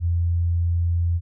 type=tone; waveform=sine; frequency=85.5 Hz; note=F2; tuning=36 cents flat; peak=-18 dBFS; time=0-1.21 s; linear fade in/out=50 ms; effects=none